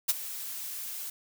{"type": "noise with ADSR envelope", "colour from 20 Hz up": "blue", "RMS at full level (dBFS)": -22, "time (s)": [0.08, 1.1], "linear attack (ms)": 18, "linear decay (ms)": 25, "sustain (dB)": -16, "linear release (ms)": 4, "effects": []}